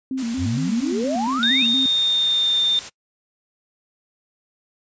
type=tone with vibrato; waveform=sine; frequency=246.9 Hz; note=B3; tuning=in tune; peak=-22 dBFS; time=0.11-1.86 s; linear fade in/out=2 ms; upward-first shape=square; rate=4.3 Hz; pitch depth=110 cents each way
type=noise; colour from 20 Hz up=white; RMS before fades=-34 dBFS; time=0.17-2.9 s; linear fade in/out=20 ms
type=exponential sweep; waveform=sine; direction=up; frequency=78.9 to 2947 Hz; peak=-22 dBFS; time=0.37-1.68 s; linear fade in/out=50 ms
type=tone with pitch glide; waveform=sine; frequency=3670 to 3611 Hz; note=A#7 to A7; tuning=-28 to +44 cents; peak=-16 dBFS; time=1.43-2.79 s; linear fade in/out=0 ms; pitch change=-28 cents; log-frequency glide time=1.74-2.62 s
effects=noise-tail reverb RT60 0.1 s tail -24 dB re dry + resampled to 16000 Hz